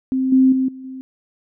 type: tone with level steps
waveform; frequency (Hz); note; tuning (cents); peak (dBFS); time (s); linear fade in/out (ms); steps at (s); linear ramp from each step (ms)
sine; 261.6; C4; 0; -16 / -9 / -15 / -32 / -29; 0.12-1.01; 0; 0.32 / 0.52 / 0.68 / 0.84; 5
effects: none